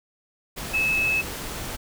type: tone in noise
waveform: sine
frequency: 2597 Hz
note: E7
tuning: 26 cents flat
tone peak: -20 dBFS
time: 0.73-1.22 s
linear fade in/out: 20 ms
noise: pink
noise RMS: -33 dBFS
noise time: 0.56-1.77 s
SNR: +10 dB
effects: none